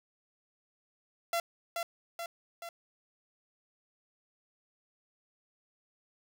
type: tone with echo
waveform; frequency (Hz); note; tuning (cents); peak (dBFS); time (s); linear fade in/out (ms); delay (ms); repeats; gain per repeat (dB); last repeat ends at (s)
sawtooth; 680; F5; -46; -25; 1.33-1.4; 2; 430; 3; -4; 2.69
effects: none